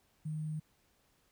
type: tone with sample-and-hold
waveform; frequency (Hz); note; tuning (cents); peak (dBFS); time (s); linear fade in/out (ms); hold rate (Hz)
sine; 154.9; D#3; -7; -35; 0.25-0.6; 10; 8820
effects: pink hiss -72 dBFS RMS until 1.31 s